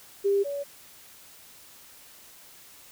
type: tone pair in turn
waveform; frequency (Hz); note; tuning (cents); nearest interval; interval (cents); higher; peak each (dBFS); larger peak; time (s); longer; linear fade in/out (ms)
sine; 398.7 / 566.9; G4 / C#5; +29 / +39; tritone; 610; second; -20 / -29; first; 0.24-0.44 / 0.44-0.64; neither; 20
effects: white hiss -51 dBFS RMS until 2.91 s